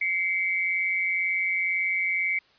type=tone pair together; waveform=sine; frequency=2093 / 2275 Hz; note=C7 / C#7; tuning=0 / +44 cents; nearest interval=minor second; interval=144 cents; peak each=-26 dBFS; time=0.01-2.39 s; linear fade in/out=5 ms; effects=white hiss -60 dBFS RMS until 2.58 s + resampled to 11025 Hz